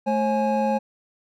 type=tone cluster; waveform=triangle; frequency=217.9 / 539 / 835 Hz; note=A3 / C#5 / G#5; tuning=-17 / -49 / +9 cents; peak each=-22 dBFS; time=0.06-0.79 s; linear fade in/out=20 ms; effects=none